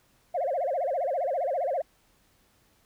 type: tone with vibrato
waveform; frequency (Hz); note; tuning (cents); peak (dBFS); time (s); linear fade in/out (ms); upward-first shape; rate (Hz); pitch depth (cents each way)
sine; 616; D#5; -17; -24; 0.34-1.82; 10; sine; 15; 290
effects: tanh soft clip ceiling -21 dBFS + pink hiss -65 dBFS RMS until 2.85 s